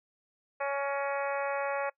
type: harmonic tone with a mistuned harmonic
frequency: 279.6 Hz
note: C#4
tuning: 15 cents sharp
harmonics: 2 / 3 / 4 / 5 / 6 / 7 / 8 / 9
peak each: -32 / -36 / -38 / -40 / -42 / -43 / -44 / -45 dBFS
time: 0.6-1.9 s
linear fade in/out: 10 ms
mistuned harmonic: 7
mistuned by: -34 cents
effects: noise-tail reverb RT60 0.1 s tail -23 dB re dry